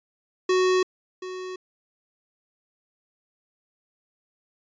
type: tone with echo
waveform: square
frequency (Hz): 370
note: F#4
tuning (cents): 0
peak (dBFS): -19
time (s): 0.49-0.83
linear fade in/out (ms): 5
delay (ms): 730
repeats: 1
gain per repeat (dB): -14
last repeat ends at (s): 1.56
effects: resampled to 16000 Hz